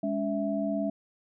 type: tone cluster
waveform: sine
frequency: 205.5 / 283.1 / 657 Hz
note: G#3 / C#4 / E5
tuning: -18 / +37 / -6 cents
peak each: -31 dBFS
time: 0.03-0.9 s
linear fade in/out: 5 ms
effects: none